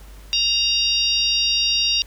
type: harmonic tone with a mistuned harmonic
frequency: 932.3 Hz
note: A#5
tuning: in tune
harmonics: 3 / 4 / 5 / 6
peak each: -21 / -22 / -23 / -24 dBFS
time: 0.33-2.02 s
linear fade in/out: 0 ms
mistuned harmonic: 5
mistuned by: +26 cents
effects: added 50 Hz sine -39 dBFS peak until 2.06 s + pink hiss -49 dBFS RMS until 2.06 s